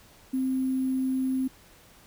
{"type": "tone with sample-and-hold", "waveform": "sine", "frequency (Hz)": 261.6, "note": "C4", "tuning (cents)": 0, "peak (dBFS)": -24, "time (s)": [0.33, 1.48], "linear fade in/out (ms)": 10, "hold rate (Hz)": 11025, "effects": ["pink hiss -55 dBFS RMS until 2.06 s"]}